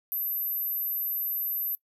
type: tone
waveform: sine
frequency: 12160 Hz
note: F#9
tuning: 46 cents sharp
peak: -27 dBFS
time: 0.12-1.75 s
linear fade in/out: 0 ms
effects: noise-tail reverb RT60 0.1 s tail -20 dB re dry